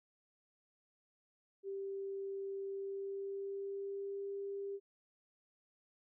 sine tone with pitch glide, 392 to 397.5 Hz, G4 to G4, 0 to +24 cents, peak -39 dBFS, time 1.63-4.8 s, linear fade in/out 50 ms, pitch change +24 cents, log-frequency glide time 2.66-4.3 s, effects none

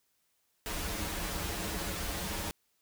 pink noise with comb filter, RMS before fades -36 dBFS, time 0.66-2.51 s, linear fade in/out 0 ms, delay 7.9 ms, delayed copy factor -0.85, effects white hiss -75 dBFS RMS until 2.81 s

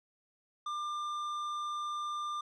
sine tone with tanh clipping, 1195 Hz, D6, 30 cents sharp, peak -36 dBFS, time 0.66-2.41 s, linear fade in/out 5 ms, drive 10 dB, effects none

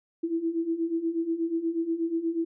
sine beating tone pair, 325.6 / 333.9 Hz, E4 / E4, -21 / +22 cents, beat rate 8.3 Hz, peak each -31 / -27 dBFS, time 0.23-2.45 s, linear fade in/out 10 ms, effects none

